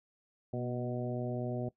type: harmonic tone with a mistuned harmonic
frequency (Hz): 123.47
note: B2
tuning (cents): 0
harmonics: 1 / 2 / 3 / 4 / 5 / 6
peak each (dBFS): -37 / -39 / -40 / -44 / -41 / -47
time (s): 0.53-1.69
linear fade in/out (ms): 5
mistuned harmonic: 2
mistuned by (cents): -32
effects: noise-tail reverb RT60 0.1 s tail -19 dB re dry